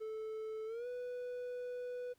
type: tone with pitch glide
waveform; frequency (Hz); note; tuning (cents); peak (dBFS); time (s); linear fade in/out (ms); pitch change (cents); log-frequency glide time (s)
triangle; 437.3 to 493.7; A4 to B4; -11 to -1; -38; 0-2.14; 20; +210; 0.66-0.87
effects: pink hiss -75 dBFS RMS until 2.18 s